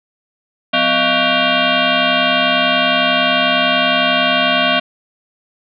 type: tone with frequency modulation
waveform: sine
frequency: 1052 Hz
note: C6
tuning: 9 cents sharp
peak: -11 dBFS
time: 0.73-4.8 s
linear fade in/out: 10 ms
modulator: 435 Hz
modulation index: 5.5
effects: none